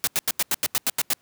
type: noise bursts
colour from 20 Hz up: white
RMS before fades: -22 dBFS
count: 10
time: 0.04-1.134 s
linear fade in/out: 0 ms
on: 32 ms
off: 86 ms
effects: pink hiss -63 dBFS RMS until 1.21 s + high-pass 100 Hz 12 dB/octave